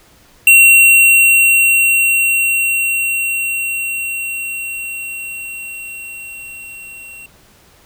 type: tone with level ramp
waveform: square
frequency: 2735 Hz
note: F7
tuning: 37 cents flat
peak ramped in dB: -4 to -33 dBFS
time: 0.47-7.26 s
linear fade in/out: 2 ms
effects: pink hiss -48 dBFS RMS until 7.85 s